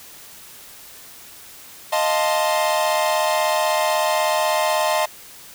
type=chord; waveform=45% pulse; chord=F dominant seventh; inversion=third; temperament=equal; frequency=622.3 / 698.5 / 880 / 1046.5 Hz; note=Eb5 / F5 / A5 / C6; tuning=0 / 0 / 0 / 0 cents; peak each=-21 / -25 / -23 / -25 dBFS; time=1.92-5.06 s; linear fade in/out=10 ms; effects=white hiss -42 dBFS RMS until 5.54 s